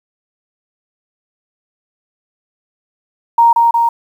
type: tone with echo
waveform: sine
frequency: 932.3 Hz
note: A#5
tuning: in tune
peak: -5 dBFS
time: 3.38-3.53 s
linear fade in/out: 5 ms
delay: 180 ms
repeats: 2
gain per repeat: -2 dB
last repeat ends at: 3.89 s
effects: 7-bit